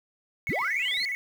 sine tone with vibrato, 2093 Hz, C7, in tune, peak -27 dBFS, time 0.47-1.15 s, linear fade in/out 0 ms, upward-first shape square, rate 17 Hz, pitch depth 87 cents each way
sine linear sweep, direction up, 85.3 to 4435 Hz, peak -26 dBFS, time 0.49-1.05 s, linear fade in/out 0 ms
effects tanh soft clip ceiling -20 dBFS + 8-bit

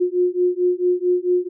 sine beating tone pair, 356.7 / 361.2 Hz, F4 / F#4, +37 / -42 cents, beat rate 4.5 Hz, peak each -19 dBFS, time 0-1.49 s, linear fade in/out 20 ms, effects none

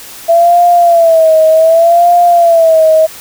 sine tone with vibrato, 666 Hz, E5, 18 cents sharp, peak -3 dBFS, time 0.28-3.07 s, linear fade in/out 20 ms, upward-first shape sine, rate 0.66 Hz, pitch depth 88 cents each way, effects white hiss -30 dBFS RMS until 3.2 s

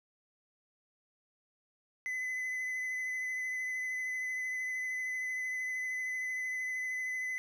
triangle tone with vibrato, 2020 Hz, B6, 39 cents sharp, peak -32 dBFS, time 2.06-7.38 s, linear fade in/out 0 ms, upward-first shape triangle, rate 13 Hz, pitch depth 19 cents each way, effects none

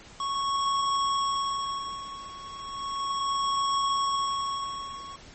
square tone with tremolo, 1105 Hz, C#6, 6 cents flat, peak -24 dBFS, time 0.2-5.16 s, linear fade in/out 2 ms, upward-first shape sine, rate 0.35 Hz, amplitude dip 85%, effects pink hiss -49 dBFS RMS until 5.34 s + MP3 32 kbps

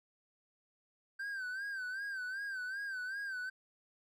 triangle tone with vibrato, 1559 Hz, G6, 10 cents flat, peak -36 dBFS, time 1.19-3.5 s, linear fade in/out 10 ms, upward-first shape sine, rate 2.6 Hz, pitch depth 92 cents each way, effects none

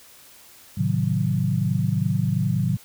sine chord, A diminished seventh, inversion none, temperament equal with one note detuned, 110 / 133.18 / 155.56 / 185 Hz, A2 / C3 / Eb3 / Gb3, 0 / +31 / 0 / 0 cents, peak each -25 dBFS, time 0.77-2.77 s, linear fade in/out 10 ms, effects white hiss -49 dBFS RMS until 2.84 s

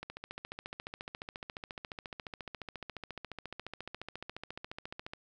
click train, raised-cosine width 0.3 ms, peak -25 dBFS, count 74, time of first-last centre 0.03-5.135 s, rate 14.3 Hz, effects none

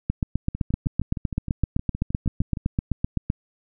two click trains, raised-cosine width 5 ms, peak -17 / -9 dBFS, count 14 / 26, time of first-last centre 0.55-2.572 / 0.1-3.301 s, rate 6.43 / 7.81 Hz, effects none

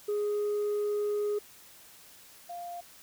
sine tone pair in turn, 415.3 / 698.4 Hz, G#4 / F5, 0 / 0 cents, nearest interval major sixth, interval 900 cents, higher second, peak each -25 / -37 dBFS, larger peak first, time 0.08-1.39 / 2.49-2.81 s, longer first, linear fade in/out 10 ms, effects tanh soft clip ceiling -26 dBFS + white hiss -54 dBFS RMS until 3.02 s

